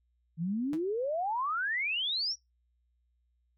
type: exponential sweep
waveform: sine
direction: up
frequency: 155.56 to 5820 Hz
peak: -29 dBFS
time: 0.37-2.36 s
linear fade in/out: 50 ms
type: tone with exponential decay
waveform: sawtooth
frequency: 164.81 Hz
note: E3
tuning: in tune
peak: -33 dBFS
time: 0.73-0.82 s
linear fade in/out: 0 ms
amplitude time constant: 18 ms
effects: noise-tail reverb RT60 0.2 s tail -25 dB re dry + added 60 Hz sine -70 dBFS peak until 3.57 s